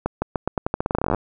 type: accelerating click train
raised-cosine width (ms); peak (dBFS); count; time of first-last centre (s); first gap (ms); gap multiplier
1; -7; 21; 0.06-1.147; 160; 0.86
effects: none